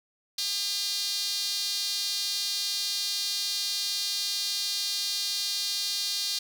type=tone with high-pass filter; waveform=sawtooth; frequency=403.3 Hz; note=G4; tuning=49 cents sharp; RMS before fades=-30 dBFS; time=0.38-6.39 s; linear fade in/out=5 ms; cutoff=4300 Hz; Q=4.1; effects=none